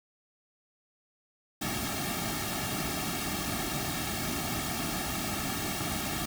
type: noise with comb filter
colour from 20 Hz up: pink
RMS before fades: -33 dBFS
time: 1.61-6.26 s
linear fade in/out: 10 ms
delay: 2 ms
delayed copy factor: -1
effects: none

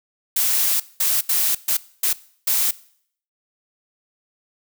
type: noise bursts at uneven times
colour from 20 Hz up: blue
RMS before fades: -19 dBFS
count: 6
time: 0.36-0.8 / 1-1.21 / 1.29-1.55 / 1.68-1.77 / 2.03-2.13 / 2.47-2.71 s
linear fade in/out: 5 ms
effects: noise-tail reverb RT60 0.6 s tail -20 dB re dry

